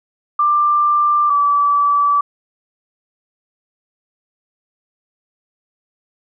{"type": "tone pair in turn", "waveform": "sine", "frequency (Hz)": [1185, 1153.9], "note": ["D6", "D6"], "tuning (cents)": [15, -31], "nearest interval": "unison", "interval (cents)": 46, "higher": "first", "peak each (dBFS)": -11, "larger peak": "neither", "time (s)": [[0.39, 1.3], [1.3, 2.21]], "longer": "neither", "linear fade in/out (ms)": 5, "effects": []}